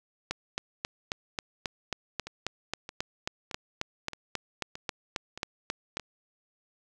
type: two click trains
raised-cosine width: 0.2 ms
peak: -13 / -22 dBFS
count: 22 / 7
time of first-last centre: 0.31-5.97 / 2.27-5.997 s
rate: 3.71 / 1.61 Hz
effects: none